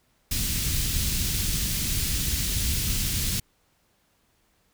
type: band-stop noise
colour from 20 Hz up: pink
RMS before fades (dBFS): -26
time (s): 0.31-3.4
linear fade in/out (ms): 5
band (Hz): 160 to 3400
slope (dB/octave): 12
effects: pink hiss -67 dBFS RMS until 4.73 s